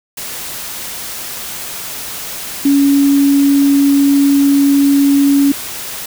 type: tone in noise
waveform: sine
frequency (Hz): 280.4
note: C#4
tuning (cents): +20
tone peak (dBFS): -7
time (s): 2.65-5.52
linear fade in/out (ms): 5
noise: white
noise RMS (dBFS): -25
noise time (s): 0.17-6.06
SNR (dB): +15
effects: none